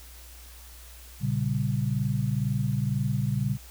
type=chord; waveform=sine; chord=G diminished; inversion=first; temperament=equal; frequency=116.54 / 138.59 / 196 Hz; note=Bb2 / Db3 / G3; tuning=0 / 0 / 0 cents; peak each=-28 / -27 / -31 dBFS; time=1.2-3.58 s; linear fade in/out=50 ms; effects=added 60 Hz sine -46 dBFS peak until 3.7 s + white hiss -50 dBFS RMS until 3.7 s